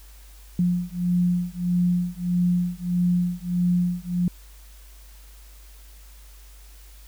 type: beating tone pair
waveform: sine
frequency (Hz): 176.5 / 178.1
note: F3 / F3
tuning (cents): +19 / +34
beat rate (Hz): 1.6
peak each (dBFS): -23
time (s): 0.59-4.28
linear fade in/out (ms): 2
effects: added 50 Hz sine -44 dBFS peak until 7.07 s + white hiss -53 dBFS RMS until 7.07 s